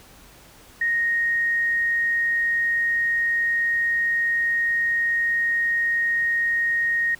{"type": "tone", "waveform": "sine", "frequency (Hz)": 1864.7, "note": "A#6", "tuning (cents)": 0, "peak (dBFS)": -19, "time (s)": [0.81, 7.15], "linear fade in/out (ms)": 5, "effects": ["pink hiss -49 dBFS RMS until 7.19 s"]}